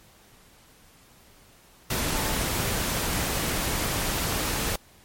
sine tone in noise, 880 Hz, A5, in tune, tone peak -37 dBFS, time 2.14-2.36 s, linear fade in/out 5 ms, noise pink, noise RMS -27 dBFS, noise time 1.9-4.76 s, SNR -13 dB, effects pink hiss -55 dBFS RMS until 5.04 s + MP3 64 kbps

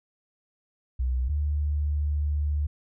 sine tone pair in turn, 63.2 / 73.81 Hz, B1 / D2, +41 / +9 cents, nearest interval minor third, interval 268 cents, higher second, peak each -23 dBFS, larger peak neither, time 0.99-1.29 / 1.29-2.67 s, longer second, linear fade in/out 10 ms, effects none

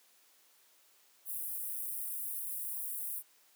white high-pass noise, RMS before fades -39 dBFS, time 1.25-3.23 s, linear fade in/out 50 ms, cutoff 9300 Hz, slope 48 dB/octave, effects white hiss -66 dBFS RMS until 3.55 s + high-pass 300 Hz 12 dB/octave

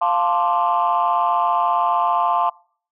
sine chord, D minor seventh, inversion first, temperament equal, 698.5 / 880 / 1046.5 / 1174.7 Hz, F5 / A5 / C6 / D6, 0 / 0 / 0 / 0 cents, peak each -20 / -20 / -19 / -23 dBFS, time 0.01-2.5 s, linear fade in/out 10 ms, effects noise-tail reverb RT60 0.5 s tail -25 dB re dry + tanh soft clip ceiling -9 dBFS

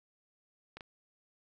clicks, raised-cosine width 0.3 ms, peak -29 dBFS, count 2, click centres 0.77 / 0.808 s, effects none

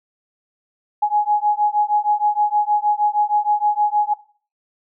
sine beating tone pair, 833 / 839.4 Hz, G#5 / G#5, +5 / +18 cents, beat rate 6.4 Hz, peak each -18 dBFS, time 1.02-4.14 s, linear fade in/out 10 ms, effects noise-tail reverb RT60 0.4 s tail -17 dB re dry

